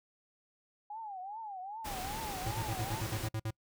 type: tone with vibrato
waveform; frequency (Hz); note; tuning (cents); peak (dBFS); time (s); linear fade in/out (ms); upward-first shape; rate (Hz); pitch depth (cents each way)
sine; 814; G#5; -35; -40; 0.9-3.01; 5; triangle; 2.5; 210
type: noise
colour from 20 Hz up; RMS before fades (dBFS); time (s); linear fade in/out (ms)
pink; -41; 1.84-3.29; 20
type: tone bursts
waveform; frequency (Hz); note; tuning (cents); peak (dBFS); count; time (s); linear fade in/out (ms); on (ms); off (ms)
square; 110; A2; 0; -34; 10; 2.46-3.507; 5; 57; 53
effects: noise-tail reverb RT60 0.1 s tail -26 dB re dry